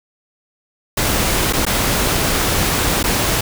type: noise with dropouts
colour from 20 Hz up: pink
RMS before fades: -17 dBFS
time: 0.97-3.41 s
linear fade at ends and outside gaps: 5 ms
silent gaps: 1.527-1.533 / 1.653-1.665 / 3.029-3.039 s
effects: none